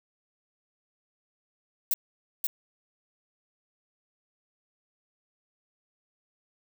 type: noise with echo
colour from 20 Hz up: violet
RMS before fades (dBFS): -25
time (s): 1.91-1.94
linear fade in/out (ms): 2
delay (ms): 530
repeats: 1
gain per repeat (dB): -3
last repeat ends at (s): 2.47
effects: none